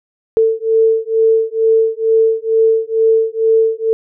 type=beating tone pair; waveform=sine; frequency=445.8 / 448 Hz; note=A4 / A4; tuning=+23 / +31 cents; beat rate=2.2 Hz; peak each=-13 dBFS; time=0.37-3.93 s; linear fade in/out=0 ms; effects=none